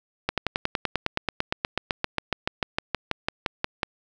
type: slowing click train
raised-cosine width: 0.3 ms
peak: -7 dBFS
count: 28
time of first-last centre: 0.29-3.832 s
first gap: 87 ms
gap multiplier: 1.03
effects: none